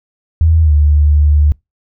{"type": "tone with pitch glide", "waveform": "sine", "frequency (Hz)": [80.8, 74.09], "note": ["E2", "D2"], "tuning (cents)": [-34, 16], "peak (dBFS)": -6, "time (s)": [0.41, 1.52], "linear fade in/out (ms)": 0, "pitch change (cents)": -150, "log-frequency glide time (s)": [0.62, 0.72], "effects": ["noise-tail reverb RT60 0.2 s tail -26 dB re dry"]}